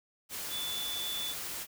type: tone in noise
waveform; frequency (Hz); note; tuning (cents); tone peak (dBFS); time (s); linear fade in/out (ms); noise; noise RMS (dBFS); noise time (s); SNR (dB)
sine; 3476; A7; -22; -35; 0.49-1.35; 50; white; -39; 0.29-1.67; +1
effects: none